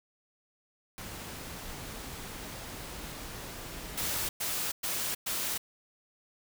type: noise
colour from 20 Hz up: pink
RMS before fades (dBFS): -42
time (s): 0.98-4.29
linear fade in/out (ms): 0
type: noise bursts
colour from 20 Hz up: white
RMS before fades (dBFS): -33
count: 4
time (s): 3.97-5.58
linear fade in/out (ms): 10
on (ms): 320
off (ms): 110
effects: none